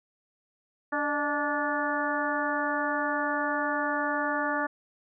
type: harmonic tone with a mistuned harmonic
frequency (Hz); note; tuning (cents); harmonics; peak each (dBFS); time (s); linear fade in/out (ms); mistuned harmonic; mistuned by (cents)
290.5; D4; -19; 1 / 2 / 3 / 4 / 5 / 6; -33 / -33 / -33 / -33 / -33 / -33; 0.92-4.67; 10; 2; +55
effects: none